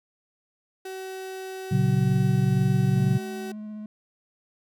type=tone; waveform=35% pulse; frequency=378.5 Hz; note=F#4; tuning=39 cents sharp; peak=-32 dBFS; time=0.85-3.52 s; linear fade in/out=5 ms
type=chord; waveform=sine; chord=F# major; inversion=first; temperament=equal; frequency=116.54 / 138.59 / 185 Hz; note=A#2 / C#3 / F#3; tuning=0 / 0 / 0 cents; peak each=-24 / -22 / -24 dBFS; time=1.71-3.18 s; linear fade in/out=10 ms
type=tone with vibrato; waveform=triangle; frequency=212.7 Hz; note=G#3; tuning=42 cents sharp; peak=-32 dBFS; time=2.96-3.86 s; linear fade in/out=2 ms; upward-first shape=triangle; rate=15 Hz; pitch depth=14 cents each way
effects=none